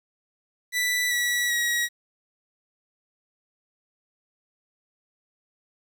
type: tone with pitch steps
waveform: sawtooth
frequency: 1975.5 / 1941.6 / 1908.2 Hz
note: B6 / B6 / A#6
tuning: 0 / -30 / +40 cents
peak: -19 dBFS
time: 0.72-1.89 s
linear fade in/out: 50 ms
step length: 390 ms
effects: 9-bit

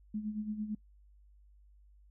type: tone with tremolo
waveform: sine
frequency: 212.6 Hz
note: G#3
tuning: 41 cents sharp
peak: -32 dBFS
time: 0.14-0.75 s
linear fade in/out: 5 ms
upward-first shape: sine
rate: 8.9 Hz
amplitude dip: 65%
effects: noise-tail reverb RT60 0.1 s tail -24 dB re dry + added 50 Hz sine -58 dBFS peak until 2.1 s

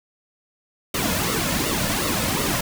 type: noise with flanger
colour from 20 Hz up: pink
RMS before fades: -23 dBFS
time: 0.94-2.61 s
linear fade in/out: 5 ms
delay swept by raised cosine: 1.2 to 2.6 ms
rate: 2.7 Hz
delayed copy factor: -0.7
effects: none

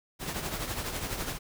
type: noise with tremolo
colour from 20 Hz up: pink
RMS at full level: -32 dBFS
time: 0.19-1.39 s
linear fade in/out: 50 ms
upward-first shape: triangle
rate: 12 Hz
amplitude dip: 60%
effects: none

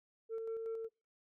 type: tone with tremolo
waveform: sine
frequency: 449.9 Hz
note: A4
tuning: 39 cents sharp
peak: -34 dBFS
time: 0.29-0.89 s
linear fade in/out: 50 ms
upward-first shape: square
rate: 5.4 Hz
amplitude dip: 35%
effects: noise-tail reverb RT60 0.3 s tail -25 dB re dry + tanh soft clip ceiling -36 dBFS

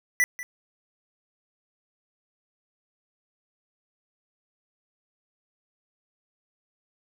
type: tone with echo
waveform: square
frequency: 1975.5 Hz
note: B6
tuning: in tune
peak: -19 dBFS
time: 0.2-0.24 s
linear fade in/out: 0 ms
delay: 190 ms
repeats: 1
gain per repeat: -15 dB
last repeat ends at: 0.43 s
effects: none

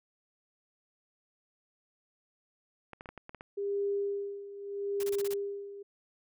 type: clicks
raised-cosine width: 0.5 ms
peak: -29 dBFS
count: 8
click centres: 2.933 / 3.009 / 3.058 / 3.09 / 3.177 / 3.294 / 3.347 / 3.409 s
type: tone with tremolo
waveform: sine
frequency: 401.7 Hz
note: G4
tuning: 42 cents sharp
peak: -28 dBFS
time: 3.57-5.83 s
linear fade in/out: 10 ms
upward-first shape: sine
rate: 0.8 Hz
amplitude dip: 80%
type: noise bursts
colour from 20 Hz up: white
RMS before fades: -42 dBFS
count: 6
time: 5-5.338 s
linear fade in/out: 2 ms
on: 33 ms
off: 28 ms
effects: none

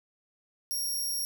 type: tone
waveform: 15% pulse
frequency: 5588 Hz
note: F8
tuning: in tune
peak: -24 dBFS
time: 0.71-1.25 s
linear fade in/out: 0 ms
effects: none

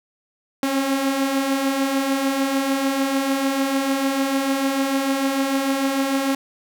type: beating tone pair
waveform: sawtooth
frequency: 266.3 / 273 Hz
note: C4 / C#4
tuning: +31 / -26 cents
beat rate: 6.7 Hz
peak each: -23 / -16 dBFS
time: 0.63-6.35 s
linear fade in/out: 2 ms
effects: none

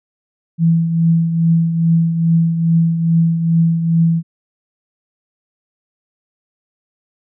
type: tone with tremolo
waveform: sine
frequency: 165.6 Hz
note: E3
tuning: 8 cents sharp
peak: -8 dBFS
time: 0.58-4.23 s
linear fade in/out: 50 ms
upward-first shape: triangle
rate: 2.4 Hz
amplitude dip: 60%
effects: none

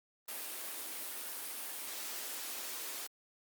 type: high-pass noise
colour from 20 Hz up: white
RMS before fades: -42 dBFS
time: 0.28-3.07 s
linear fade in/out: 5 ms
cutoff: 240 Hz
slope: 48 dB/octave
effects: Opus 32 kbps

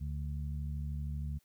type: harmonic tone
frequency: 72.9 Hz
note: D2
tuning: 12 cents flat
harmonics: 1 / 2 / 3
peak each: -36 / -40 / -49 dBFS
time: 0-1.39 s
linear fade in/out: 20 ms
effects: white hiss -73 dBFS RMS until 1.44 s

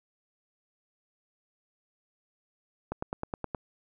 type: click train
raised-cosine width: 1 ms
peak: -18 dBFS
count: 7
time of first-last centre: 2.92-3.548 s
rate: 9.56 Hz
effects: none

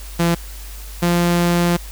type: tone pair in turn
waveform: sawtooth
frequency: 170 / 173.37 Hz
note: F3 / F3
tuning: -46 / -12 cents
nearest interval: unison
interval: 34 cents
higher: second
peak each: -10 dBFS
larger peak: neither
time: 0.19-0.35 / 1.02-1.77 s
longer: second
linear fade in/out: 10 ms
effects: added 50 Hz sine -31 dBFS peak until 1.91 s + white hiss -39 dBFS RMS until 1.91 s

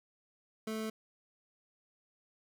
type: tone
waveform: 25% pulse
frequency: 219.2 Hz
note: A3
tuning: 6 cents flat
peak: -32 dBFS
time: 0.67-0.9 s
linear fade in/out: 5 ms
effects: none

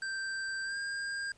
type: tone with pitch glide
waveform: square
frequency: 1568 to 1606.5 Hz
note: G6 to G6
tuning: 0 to +42 cents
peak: -35 dBFS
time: 0.02-1.32 s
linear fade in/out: 2 ms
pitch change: +42 cents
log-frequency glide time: 0.64-0.77 s
effects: pink hiss -64 dBFS RMS until 1.37 s + resampled to 22050 Hz

